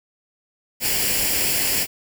white noise with comb filter, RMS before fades -21 dBFS, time 0.8-1.87 s, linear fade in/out 50 ms, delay 0.4 ms, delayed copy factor +0.65, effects none

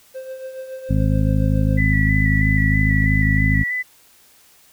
triangle tone with tremolo, 523.3 Hz, C5, in tune, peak -25 dBFS, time 0.14-1.8 s, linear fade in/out 20 ms, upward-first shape triangle, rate 7.1 Hz, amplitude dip 60%
harmonic tone, 52.5 Hz, G#1, 19 cents sharp, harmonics 1 / 2 / 3 / 4 / 5, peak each -19 / -19 / -21 / -25 / -24 dBFS, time 0.89-3.64 s, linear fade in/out 20 ms
sine tone with vibrato, 1975.5 Hz, B6, in tune, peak -20 dBFS, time 1.77-3.83 s, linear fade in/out 20 ms, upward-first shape square, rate 3.1 Hz, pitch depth 22 cents each way
clicks, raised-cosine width 2 ms, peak -28 dBFS, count 2, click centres 2.914 / 3.036 s
effects white hiss -52 dBFS RMS until 4.72 s

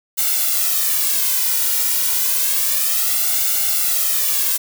blue noise with flanger, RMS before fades -18 dBFS, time 0.17-4.58 s, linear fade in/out 20 ms, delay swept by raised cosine 1.4 to 2.11 ms, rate 0.3 Hz, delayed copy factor +0.85, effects none

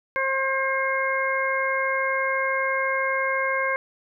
harmonic tone, 534 Hz, C5, 35 cents sharp, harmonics 1 / 2 / 3 / 4, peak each -27 / -27 / -27 / -27 dBFS, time 0.16-3.76 s, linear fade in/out 0 ms, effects none

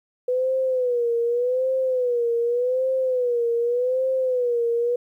sine tone with vibrato, 495 Hz, B4, 4 cents sharp, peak -19 dBFS, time 0.28-4.96 s, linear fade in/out 5 ms, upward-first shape sine, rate 0.85 Hz, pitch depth 100 cents each way, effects 10-bit

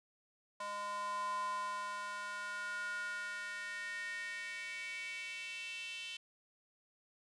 square tone with high-pass filter sweep, 204.9 Hz, G#3, 23 cents flat, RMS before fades -42 dBFS, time 0.6-6.17 s, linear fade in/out 5 ms, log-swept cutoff 860 to 2900 Hz, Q 6, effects resampled to 22050 Hz + 12-bit

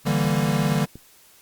square chord, E half-diminished seventh, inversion third, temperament equal, 146.83 / 164.81 / 196 / 233.1 Hz, D3 / E3 / G3 / Bb3, 0 / 0 / 0 / 0 cents, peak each -24 / -26 / -26 / -28 dBFS, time 0.05-0.86 s, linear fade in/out 20 ms
click train, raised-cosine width 3 ms, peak -26 dBFS, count 4, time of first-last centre 0.25-0.956 s, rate 4.25 Hz
effects white hiss -53 dBFS RMS until 1.41 s + Opus 48 kbps

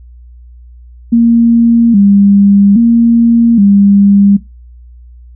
sine tone with vibrato, 215.9 Hz, A3, 33 cents flat, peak -3 dBFS, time 1.12-4.37 s, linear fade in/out 10 ms, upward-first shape square, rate 0.61 Hz, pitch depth 130 cents each way, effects noise-tail reverb RT60 0.2 s tail -18 dB re dry + added 60 Hz sine -32 dBFS peak until 5.35 s

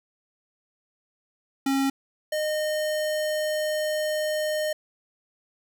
square tone pair in turn, 271.9 / 612.9 Hz, C#4 / D#5, -33 / -26 cents, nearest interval octave + major second, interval 1407 cents, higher second, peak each -22 / -25 dBFS, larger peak first, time 1.66-1.9 / 2.32-4.73 s, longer second, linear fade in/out 5 ms, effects none

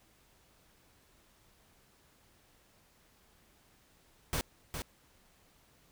pink noise with echo, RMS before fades -33 dBFS, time 4.33-4.41 s, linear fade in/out 0 ms, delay 410 ms, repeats 1, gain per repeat -6 dB, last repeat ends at 4.82 s, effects pink hiss -66 dBFS RMS until 5.91 s

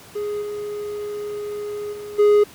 triangle tone with level steps, 415.3 Hz, G#4, in tune, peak -21 / -24 / -29 / -9 dBFS, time 0.15-2.44 s, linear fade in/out 10 ms, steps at 0.41 / 1.92 / 2.18 s, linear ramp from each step 20 ms, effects pink hiss -44 dBFS RMS until 2.54 s + high-pass 80 Hz 12 dB/octave

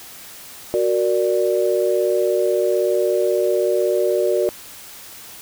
sine chord, Gb augmented, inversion none, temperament equal, 370 / 466.2 / 587.3 Hz, Gb4 / Bb4 / D5, 0 / 0 / 0 cents, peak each -19 / -21 / -20 dBFS, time 0.74-4.49 s, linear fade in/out 0 ms, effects white hiss -39 dBFS RMS until 5.41 s

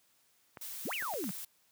clicks, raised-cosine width 0.5 ms, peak -30 dBFS, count 5, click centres 0.572 / 1.024 / 1.138 / 1.241 / 1.292 s
blue noise, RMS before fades -43 dBFS, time 0.61-1.45 s, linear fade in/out 5 ms
sine exponential two-way sweep, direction up then down, 165.8 to 3136 to 165.8 Hz, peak -35 dBFS, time 0.85-1.31 s, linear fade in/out 5 ms, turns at 0.94 s
effects white hiss -70 dBFS RMS until 1.71 s + high-pass 80 Hz 12 dB/octave

